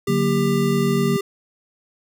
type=tone; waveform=square; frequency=397.4 Hz; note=G4; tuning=24 cents sharp; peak=-22 dBFS; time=0.07-1.21 s; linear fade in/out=5 ms
type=chord; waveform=sine; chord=D augmented; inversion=none; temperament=equal with one note detuned; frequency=145.06 / 185 / 233.1 Hz; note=D3 / F#3 / A#3; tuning=-21 / 0 / 0 cents; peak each=-22 dBFS; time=0.08-1.17 s; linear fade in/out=5 ms
effects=none